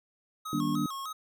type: tone with vibrato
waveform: square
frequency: 1174.7 Hz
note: D6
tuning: in tune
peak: -36 dBFS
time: 0.45-1.13 s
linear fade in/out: 10 ms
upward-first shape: square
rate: 3.3 Hz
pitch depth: 130 cents each way
type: chord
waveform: sine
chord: Eb major seventh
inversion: none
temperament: equal with one note detuned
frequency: 155.56 / 196 / 238 / 293.7 Hz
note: Eb3 / G3 / Bb3 / D4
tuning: 0 / 0 / +36 / 0 cents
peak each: -34 / -34 / -32 / -30 dBFS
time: 0.53-0.86 s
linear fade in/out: 2 ms
effects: none